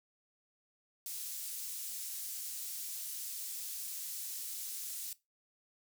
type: high-pass noise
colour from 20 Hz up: pink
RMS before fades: -42 dBFS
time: 1.06-5.13 s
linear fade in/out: 2 ms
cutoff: 7300 Hz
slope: 12 dB/octave
effects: noise-tail reverb RT60 0.2 s tail -18 dB re dry